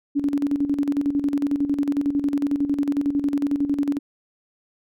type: tone with tremolo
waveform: sine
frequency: 285 Hz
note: C#4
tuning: 48 cents sharp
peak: -17 dBFS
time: 0.15-3.99 s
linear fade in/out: 20 ms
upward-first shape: square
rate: 11 Hz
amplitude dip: 65%
effects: none